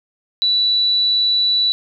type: tone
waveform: sine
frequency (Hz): 3951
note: B7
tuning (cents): 0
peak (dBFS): -13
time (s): 0.42-1.72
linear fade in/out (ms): 0
effects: none